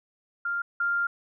sine tone pair in turn, 1396.9 / 1396.9 Hz, F6 / F6, 0 / 0 cents, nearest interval unison, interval 0 cents, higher neither, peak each -26 / -23 dBFS, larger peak second, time 0.45-0.62 / 0.8-1.07 s, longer second, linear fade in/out 5 ms, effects none

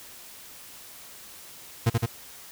40% pulse tone with echo, 115.7 Hz, A#2, 13 cents flat, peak -17 dBFS, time 1.86-1.9 s, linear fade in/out 10 ms, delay 81 ms, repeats 2, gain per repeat -2 dB, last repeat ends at 2.062 s, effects white hiss -46 dBFS RMS until 2.51 s

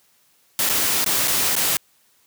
white noise with dropouts, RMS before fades -20 dBFS, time 0.59-1.77 s, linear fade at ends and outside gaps 1 ms, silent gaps 0.691-0.696 / 1.044-1.062 / 1.275-1.279 / 1.554-1.564 s, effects white hiss -60 dBFS RMS until 2.26 s + high-pass 80 Hz 12 dB/octave

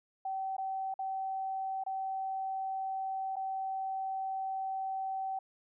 sine tone with dropouts, 768 Hz, G5, 36 cents flat, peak -33 dBFS, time 0.25-5.39 s, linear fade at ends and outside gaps 5 ms, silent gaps 0.567-0.581 / 0.941-0.99 / 1.838-1.863 / 3.358-3.365 s, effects none

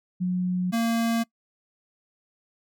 sine / square tone pair in turn, 181.3 / 229.9 Hz, F#3 / A#3, -35 / -24 cents, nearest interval major third, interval 411 cents, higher second, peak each -22 dBFS, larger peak neither, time 0.2-0.72 / 0.72-1.24 s, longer neither, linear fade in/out 20 ms, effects noise-tail reverb RT60 0.1 s tail -24 dB re dry + MP3 96 kbps

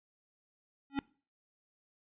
square tone with exponential growth, 277.2 Hz, C#4, in tune, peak -27 dBFS, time 0.9-0.99 s, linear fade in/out 0 ms, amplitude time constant 19 ms, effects noise-tail reverb RT60 0.4 s tail -23 dB re dry + resampled to 8000 Hz

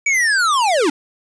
square linear sweep, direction down, 2305 to 266.4 Hz, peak -14 dBFS, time 0.06-0.9 s, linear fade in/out 5 ms, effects resampled to 22050 Hz + 7-bit

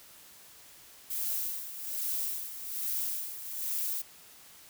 violet noise with tremolo, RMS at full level -32 dBFS, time 1.1-4.02 s, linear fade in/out 5 ms, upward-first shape sine, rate 1.2 Hz, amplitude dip 70%, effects white hiss -54 dBFS RMS until 4.69 s

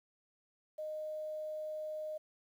sine tone with quantisation, 617 Hz, D#5, 15 cents flat, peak -38 dBFS, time 0.78-2.18 s, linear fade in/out 10 ms, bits 11, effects none

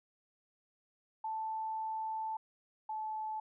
sine tone pair in turn, 880 / 867.9 Hz, A5 / A5, 0 / -24 cents, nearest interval unison, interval 24 cents, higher first, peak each -35 / -36 dBFS, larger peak first, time 1.24-2.37 / 2.89-3.4 s, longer first, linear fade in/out 5 ms, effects none

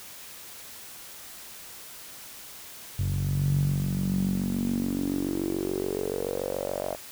sawtooth tone with band-pass filter sweep, 47 Hz, F#1, 28 cents sharp, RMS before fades -28 dBFS, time 2.98-6.96 s, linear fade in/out 20 ms, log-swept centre 110 to 640 Hz, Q 6.6, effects white hiss -44 dBFS RMS until 7.11 s

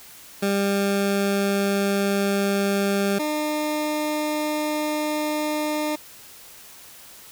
20% pulse tone pair in turn, 199 / 302.8 Hz, G3 / D#4, +26 / -47 cents, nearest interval perfect fifth, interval 727 cents, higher second, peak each -15 / -18 dBFS, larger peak first, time 0.42-3.19 / 3.19-5.96 s, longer neither, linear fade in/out 10 ms, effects white hiss -45 dBFS RMS until 7.31 s

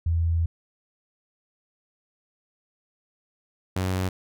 sine / sawtooth tone pair in turn, 83.2 / 93.18 Hz, E2 / F#2, +17 / +13 cents, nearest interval major second, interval 196 cents, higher second, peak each -20 dBFS, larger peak neither, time 0.06-0.46 / 3.76-4.09 s, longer first, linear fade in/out 5 ms, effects none

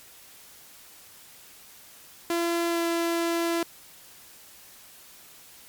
sawtooth tone with pitch glide, 339.8 to 337.1 Hz, F4 to E4, -47 to +39 cents, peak -20 dBFS, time 2.3-3.63 s, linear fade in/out 2 ms, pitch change -14 cents, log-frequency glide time 2.69-2.79 s, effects white hiss -50 dBFS RMS until 5.68 s + MP3 96 kbps

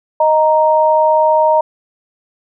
sine tone pair together, 622.3 / 932.4 Hz, D#5 / A#5, 0 / 0 cents, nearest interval perfect fifth, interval 700 cents, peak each -11 dBFS, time 0.2-1.61 s, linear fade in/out 5 ms, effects none

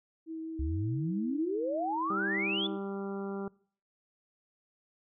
sine tone with vibrato, 322 Hz, E4, 41 cents flat, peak -36 dBFS, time 0.26-2.79 s, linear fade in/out 50 ms, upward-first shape triangle, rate 5.2 Hz, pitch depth 10 cents each way
sine exponential sweep, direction up, 66.1 to 3529 Hz, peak -30 dBFS, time 0.59-2.67 s, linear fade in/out 5 ms
harmonic tone, 197.2 Hz, G3, 11 cents sharp, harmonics 1 / 2 / 3 / 4 / 5 / 6 / 7, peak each -37 / -38 / -49 / -47 / -52 / -51 / -49 dBFS, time 2.1-3.48 s, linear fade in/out 2 ms
effects noise-tail reverb RT60 0.5 s tail -23 dB re dry

